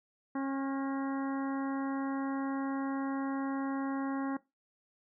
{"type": "harmonic tone with a mistuned harmonic", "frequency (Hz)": 271.9, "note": "C#4", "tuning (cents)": -33, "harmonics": [1, 2, 3, 4, 5, 6, 7], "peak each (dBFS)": [-32, -43, -42, -44, -49, -50, -52], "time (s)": [0.35, 4.37], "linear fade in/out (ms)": 5, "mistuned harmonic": 5, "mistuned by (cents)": 44, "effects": ["noise-tail reverb RT60 0.2 s tail -18 dB re dry"]}